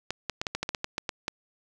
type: clicks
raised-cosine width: 0.2 ms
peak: -12 dBFS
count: 12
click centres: 0.106 / 0.297 / 0.415 / 0.468 / 0.55 / 0.63 / 0.691 / 0.748 / 0.844 / 0.981 / 1.092 / 1.281 s
effects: none